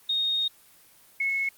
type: tone pair in turn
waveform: sine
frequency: 3714 / 2189 Hz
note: A#7 / C#7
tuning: -7 / -22 cents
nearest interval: major sixth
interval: 915 cents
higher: first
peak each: -23 dBFS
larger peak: neither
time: 0.09-0.48 / 1.2-1.49 s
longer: first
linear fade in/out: 5 ms
effects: white hiss -56 dBFS RMS until 1.57 s + Opus 24 kbps